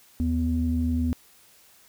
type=tone pair together; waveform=sine; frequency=78.29 / 246.9 Hz; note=D#2 / B3; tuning=+11 / 0 cents; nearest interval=octave + minor sixth; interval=1989 cents; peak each=-24 / -24 dBFS; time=0.2-1.13 s; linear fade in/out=0 ms; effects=tanh soft clip ceiling -14 dBFS + white hiss -56 dBFS RMS until 1.88 s